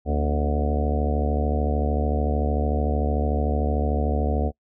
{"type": "harmonic tone with a mistuned harmonic", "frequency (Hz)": 73.42, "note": "D2", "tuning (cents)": 0, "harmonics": [1, 2, 3, 4, 5, 6, 7, 8, 9, 10], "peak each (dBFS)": [-22, -33, -29, -33, -38, -31, -33, -34, -36, -32], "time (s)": [0.05, 4.52], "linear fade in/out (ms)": 50, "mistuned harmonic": 3, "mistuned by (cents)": 64, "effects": ["noise-tail reverb RT60 0.1 s tail -26 dB re dry"]}